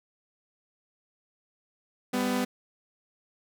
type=tone pair together; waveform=sawtooth; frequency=198.85 / 250.2 Hz; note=G3 / B3; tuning=+25 / +23 cents; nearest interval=major third; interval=398 cents; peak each=-27 / -23 dBFS; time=2.13-2.45 s; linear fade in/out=10 ms; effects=none